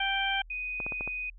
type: harmonic tone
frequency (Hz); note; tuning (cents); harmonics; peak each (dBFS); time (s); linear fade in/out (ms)
784; G5; 0; 1 / 2 / 3 / 4; -32 / -32 / -32 / -32; 0-0.42; 5
type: tone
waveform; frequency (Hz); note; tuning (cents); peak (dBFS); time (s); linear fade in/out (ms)
sine; 2493; D#7; +3; -32; 0.5-1.3; 5
type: clicks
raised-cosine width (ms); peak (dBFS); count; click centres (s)
1; -24; 5; 0.802 / 0.865 / 0.922 / 1.009 / 1.076
effects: added 41 Hz sine -47 dBFS peak until 1.38 s